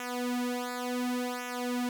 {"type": "tone with flanger", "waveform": "sawtooth", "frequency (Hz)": 246.9, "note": "B3", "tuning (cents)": 0, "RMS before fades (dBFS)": -33, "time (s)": [0, 1.89], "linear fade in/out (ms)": 2, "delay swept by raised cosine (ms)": [0.22, 3.72], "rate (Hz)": 0.69, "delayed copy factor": -0.9, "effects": []}